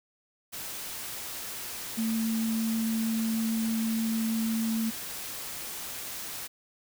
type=tone in noise; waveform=sine; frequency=224.2 Hz; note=A3; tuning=33 cents sharp; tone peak=-26 dBFS; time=1.97-4.91 s; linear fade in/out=20 ms; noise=white; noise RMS=-38 dBFS; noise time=0.52-6.48 s; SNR=+9 dB; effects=none